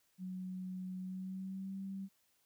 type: tone with pitch glide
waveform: sine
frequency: 185 to 193.75 Hz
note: F#3 to G3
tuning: 0 to -20 cents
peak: -40 dBFS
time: 0.18-2.09 s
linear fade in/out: 50 ms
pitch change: +80 cents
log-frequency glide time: 0.99-1.79 s
effects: white hiss -75 dBFS RMS until 2.45 s